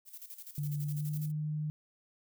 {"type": "noise with tremolo", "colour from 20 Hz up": "violet", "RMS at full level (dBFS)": -46, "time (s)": [0.05, 1.32], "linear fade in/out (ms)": 50, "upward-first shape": "square", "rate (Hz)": 12, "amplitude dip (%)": 70}
{"type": "tone with pitch glide", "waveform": "sine", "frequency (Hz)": [146.83, 152.1], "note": ["D3", "D#3"], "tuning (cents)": [0, -39], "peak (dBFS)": -32, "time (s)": [0.58, 1.7], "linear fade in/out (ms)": 0, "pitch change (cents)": 61, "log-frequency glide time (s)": [0.79, 1.24]}
{"effects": []}